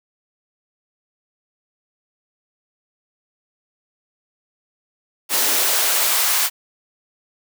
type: noise with high-pass filter sweep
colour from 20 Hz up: white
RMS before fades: -18 dBFS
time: 5.29-6.5 s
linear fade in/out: 50 ms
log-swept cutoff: 330 to 920 Hz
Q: 1.1
effects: none